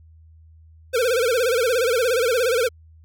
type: tone with vibrato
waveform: square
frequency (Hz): 484.3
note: B4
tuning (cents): -34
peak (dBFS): -18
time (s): 0.93-2.69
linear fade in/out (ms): 20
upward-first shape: sine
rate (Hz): 17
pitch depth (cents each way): 140
effects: added 80 Hz sine -46 dBFS peak until 3.04 s